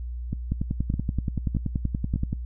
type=two click trains; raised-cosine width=5 ms; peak=-13 / -14 dBFS; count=20 / 4; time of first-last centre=0.52-2.33 / 0.33-2.159 s; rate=10.5 / 1.64 Hz; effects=noise-tail reverb RT60 0.1 s tail -23 dB re dry + added 60 Hz sine -30 dBFS peak until 2.45 s